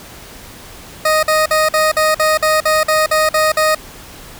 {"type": "tone bursts", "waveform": "20% pulse", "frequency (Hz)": 622.3, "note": "D#5", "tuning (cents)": 0, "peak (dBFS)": -6, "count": 12, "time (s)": [1.05, 3.749], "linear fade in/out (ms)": 5, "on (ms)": 180, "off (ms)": 49, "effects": ["pink hiss -36 dBFS RMS until 4.39 s"]}